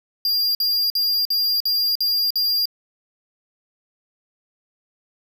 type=tone bursts; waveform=square; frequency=4797 Hz; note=D8; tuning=36 cents sharp; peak=-18 dBFS; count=7; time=0.25-2.656 s; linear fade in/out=2 ms; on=300 ms; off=51 ms; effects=none